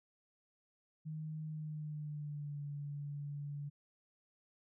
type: tone with pitch glide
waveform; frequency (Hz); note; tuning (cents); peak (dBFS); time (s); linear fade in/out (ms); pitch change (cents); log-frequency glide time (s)
sine; 155.56 to 144.31; D#3 to D3; 0 to -30; -40; 1.05-3.7; 20; -130; 1.46-2.63
effects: none